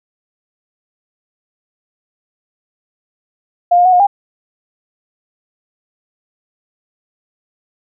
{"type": "tone with pitch steps", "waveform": "sine", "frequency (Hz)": [703, 710, 739, 717, 803], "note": ["F5", "F5", "F#5", "F5", "G5"], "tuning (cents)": [11, 28, -2, 45, 41], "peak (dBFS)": -6, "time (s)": [3.71, 4.07], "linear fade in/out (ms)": 10, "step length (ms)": 72, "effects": []}